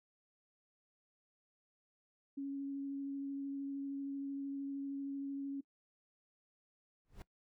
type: tone with vibrato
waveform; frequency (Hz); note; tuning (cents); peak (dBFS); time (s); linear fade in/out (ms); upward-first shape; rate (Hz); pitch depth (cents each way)
sine; 277.2; C#4; 0; -38; 2.37-5.61; 10; sine; 13; 10
type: noise with exponential growth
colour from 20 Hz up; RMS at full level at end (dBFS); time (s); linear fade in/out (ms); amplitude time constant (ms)
brown; -43; 7.05-7.22; 0; 36
effects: noise-tail reverb RT60 0.1 s tail -20 dB re dry